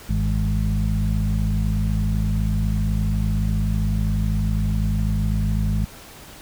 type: harmonic tone with a mistuned harmonic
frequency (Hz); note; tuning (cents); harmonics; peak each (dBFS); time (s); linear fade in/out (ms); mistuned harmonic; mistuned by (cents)
52; G#1; +3; 1 / 2 / 3 / 4; -21 / -24 / -26 / -27; 0.09-5.85; 5; 3; +42
effects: pink hiss -42 dBFS RMS until 6.41 s